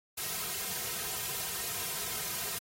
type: noise with comb filter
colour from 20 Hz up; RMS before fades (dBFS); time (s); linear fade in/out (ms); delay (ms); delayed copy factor
white; -36; 0.17-2.59; 10; 3.5; -0.95
effects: AAC 48 kbps